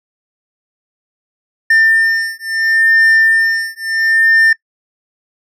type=beating tone pair; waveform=triangle; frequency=1800 / 1800.73 Hz; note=A6 / A6; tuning=+39 / +40 cents; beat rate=0.73 Hz; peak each=-11 dBFS; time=1.7-4.53 s; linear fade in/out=5 ms; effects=noise-tail reverb RT60 0.1 s tail -22 dB re dry